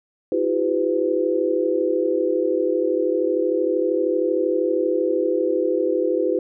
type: tone cluster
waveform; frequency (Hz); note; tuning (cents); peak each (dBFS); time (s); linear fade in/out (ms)
sine; 325.6 / 358.4 / 398.7 / 504; E4 / F4 / G4 / B4; -21 / +45 / +29 / +35; -24 / -24 / -24 / -22; 0.32-6.39; 2
effects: none